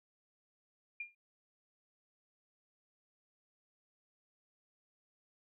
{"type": "tone with exponential decay", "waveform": "sine", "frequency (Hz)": 2404, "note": "D7", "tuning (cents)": 40, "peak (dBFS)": -36, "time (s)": [1, 1.15], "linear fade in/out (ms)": 5, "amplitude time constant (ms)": 32, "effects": []}